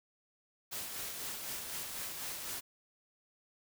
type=noise with tremolo; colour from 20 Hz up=white; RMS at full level=-40 dBFS; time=0.71-2.61 s; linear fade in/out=20 ms; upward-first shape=sine; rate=4 Hz; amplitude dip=35%; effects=none